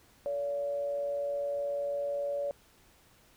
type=tone with frequency modulation; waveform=sine; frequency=570 Hz; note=C#5; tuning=48 cents sharp; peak=-30 dBFS; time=0.26-2.51 s; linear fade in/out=0 ms; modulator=120 Hz; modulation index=0.32; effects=pink hiss -62 dBFS RMS until 3.36 s